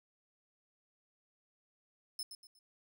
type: tone with echo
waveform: sawtooth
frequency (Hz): 5230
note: E8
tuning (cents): -15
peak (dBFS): -35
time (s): 2.19-2.23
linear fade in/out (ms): 2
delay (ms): 120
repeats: 3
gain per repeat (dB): -9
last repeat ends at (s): 2.59
effects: none